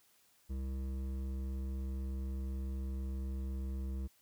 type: tone with hard clipping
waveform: triangle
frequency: 66 Hz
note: C2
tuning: 16 cents sharp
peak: -38 dBFS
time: 0.49-4.08 s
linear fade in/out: 20 ms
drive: 15 dB
effects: white hiss -69 dBFS RMS until 4.21 s